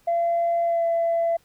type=tone with pitch glide; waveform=sine; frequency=682 to 672.2 Hz; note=F5 to E5; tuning=-41 to +34 cents; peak=-18 dBFS; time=0.07-1.37 s; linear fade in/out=10 ms; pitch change=-25 cents; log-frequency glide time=0.64-0.84 s; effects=tanh soft clip ceiling -16 dBFS + pink hiss -61 dBFS RMS until 1.44 s